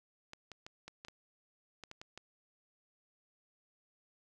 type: clicks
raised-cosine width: 0.2 ms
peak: -30 dBFS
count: 10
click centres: 0.334 / 0.517 / 0.665 / 0.88 / 1.049 / 1.084 / 1.837 / 1.914 / 2.015 / 2.176 s
effects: none